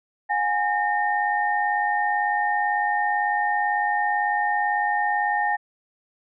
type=tone cluster; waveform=sine; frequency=727 / 825 / 1826 Hz; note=F#5 / G#5 / A#6; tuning=-31 / -12 / -36 cents; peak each=-29 / -22 / -25 dBFS; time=0.29-5.57 s; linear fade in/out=20 ms; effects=none